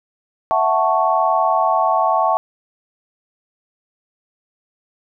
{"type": "chord", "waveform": "sine", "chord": "F# minor seventh", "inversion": "third", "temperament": "equal", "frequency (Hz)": [659.3, 740, 880, 1108.7], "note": ["E5", "F#5", "A5", "C#6"], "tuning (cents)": [0, 0, 0, 0], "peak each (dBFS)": -19, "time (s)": [0.51, 2.37], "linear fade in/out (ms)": 0, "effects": []}